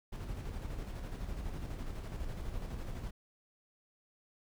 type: noise with tremolo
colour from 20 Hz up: brown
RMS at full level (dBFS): -39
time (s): 0.12-3.11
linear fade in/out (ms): 10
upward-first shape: square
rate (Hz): 12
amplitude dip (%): 35
effects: none